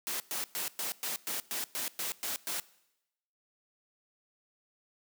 white noise bursts, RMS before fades -35 dBFS, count 11, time 0.07-2.6 s, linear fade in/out 0 ms, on 130 ms, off 110 ms, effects noise-tail reverb RT60 0.9 s tail -21 dB re dry + high-pass 200 Hz 12 dB/octave

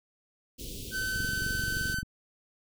pink band-stop noise, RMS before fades -40 dBFS, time 0.58-1.95 s, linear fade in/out 20 ms, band 490 to 2800 Hz, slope 48 dB/octave
45% pulse tone, 1527 Hz, G6, 46 cents flat, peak -30 dBFS, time 0.91-2.03 s, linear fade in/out 50 ms
click train, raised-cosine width 5 ms, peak -24 dBFS, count 21, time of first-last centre 1.16-2.03 s, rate 23 Hz
effects none

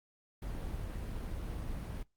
brown noise, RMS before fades -39 dBFS, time 0.42-2.03 s, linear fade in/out 5 ms, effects noise-tail reverb RT60 0.2 s tail -24 dB re dry + Opus 32 kbps

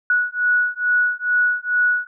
sine beating tone pair, 1466 / 1468.3 Hz, F#6 / F#6, -16 / -14 cents, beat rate 2.3 Hz, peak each -19 / -19 dBFS, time 0.1-2.07 s, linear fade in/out 2 ms, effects none

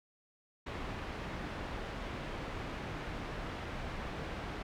pink low-pass noise, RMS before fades -41 dBFS, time 0.66-4.63 s, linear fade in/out 10 ms, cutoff 2500 Hz, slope 12 dB/octave, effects none

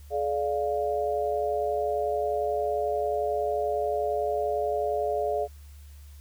sine chord, D diminished, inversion second, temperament equal with one note detuned, 425 / 587.3 / 698.5 Hz, Ab4 / D5 / F5, +40 / 0 / 0 cents, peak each -29 dBFS, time 0.1-5.48 s, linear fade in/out 50 ms, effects added 72 Hz sine -44 dBFS peak until 6.2 s + white hiss -59 dBFS RMS until 6.2 s

